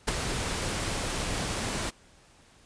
pink noise with ADSR envelope, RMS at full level -24 dBFS, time 0.07-1.91 s, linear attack 16 ms, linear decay 14 ms, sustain -7 dB, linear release 24 ms, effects pink hiss -58 dBFS RMS until 2.65 s + resampled to 22050 Hz

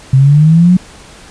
sine exponential sweep, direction up, 130 to 185.3 Hz, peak -3 dBFS, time 0.13-0.77 s, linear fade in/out 5 ms, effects pink hiss -36 dBFS RMS until 1.3 s + resampled to 22050 Hz

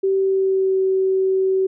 sine tone with pitch glide, 386.4 to 380.4 Hz, G4 to F#4, -25 to +48 cents, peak -15 dBFS, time 0.03-1.67 s, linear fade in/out 10 ms, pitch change -27 cents, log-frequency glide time 0.15-0.79 s, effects none

